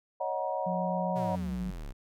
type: chord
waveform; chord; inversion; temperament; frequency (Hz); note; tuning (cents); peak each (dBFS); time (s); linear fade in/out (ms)
sine; D# minor seventh; third; equal with one note detuned; 554.4 / 622.3 / 740 / 951.4; C#5 / D#5 / F#5 / A#5; 0 / 0 / 0 / +35; -35; 0.2-1.36; 10
type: tone with pitch glide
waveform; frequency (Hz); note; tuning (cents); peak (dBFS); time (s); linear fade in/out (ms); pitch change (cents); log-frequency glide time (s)
sine; 178.6 to 182.56; F3 to F#3; +39 to -23; -32; 0.66-1.71; 10; +38; 1.13-1.38
type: exponential sweep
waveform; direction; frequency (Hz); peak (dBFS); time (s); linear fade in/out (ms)
square; down; 137.5 to 30.98; -38; 1.15-1.93; 20
effects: none